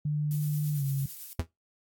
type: tone with pitch glide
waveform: sine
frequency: 149.2 to 137.61 Hz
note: D3 to C#3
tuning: +28 to -12 cents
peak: -26 dBFS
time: 0.05-1.06 s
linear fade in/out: 5 ms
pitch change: -140 cents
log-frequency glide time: 0.74-0.84 s
type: noise with tremolo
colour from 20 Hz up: violet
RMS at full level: -40 dBFS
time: 0.31-1.33 s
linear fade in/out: 0 ms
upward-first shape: sine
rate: 9 Hz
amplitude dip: 35%
type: tone with exponential decay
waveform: 45% pulse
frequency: 82.41 Hz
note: E2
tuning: in tune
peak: -23 dBFS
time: 1.39-1.47 s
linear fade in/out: 5 ms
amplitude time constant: 16 ms
effects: noise-tail reverb RT60 0.2 s tail -22 dB re dry + AAC 64 kbps